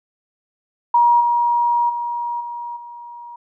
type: tone with level steps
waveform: sine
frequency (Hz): 952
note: A#5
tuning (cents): +36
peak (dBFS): -10 / -14 / -21 / -26 / -33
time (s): 0.94-3.36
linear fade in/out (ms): 5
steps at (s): 1.2 / 1.89 / 2.4 / 2.76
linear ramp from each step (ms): 10
effects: none